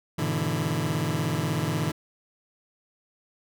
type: chord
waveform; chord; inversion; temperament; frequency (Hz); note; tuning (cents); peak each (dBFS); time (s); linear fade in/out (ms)
sawtooth; E dominant seventh; first; just; 103.01 / 123.61 / 148.33 / 164.81; G#2 / B2 / D3 / E3; -14 / +2 / +18 / 0; -29 / -28 / -25 / -25; 0.18-1.92; 10
effects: none